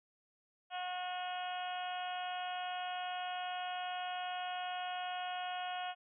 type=harmonic tone; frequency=362.5 Hz; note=F#4; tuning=35 cents flat; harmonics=2 / 3 / 4 / 5 / 6 / 7 / 8 / 9; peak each=-39 / -50 / -47 / -53 / -56 / -51 / -48 / -51 dBFS; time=0.7-5.95 s; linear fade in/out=50 ms; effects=none